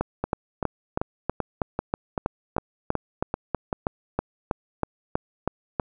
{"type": "two click trains", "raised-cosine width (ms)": 1, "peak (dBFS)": [-9, -11], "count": [19, 10], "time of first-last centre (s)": [[0.01, 5.798], [0.24, 3.728]], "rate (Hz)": [3.11, 2.58], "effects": []}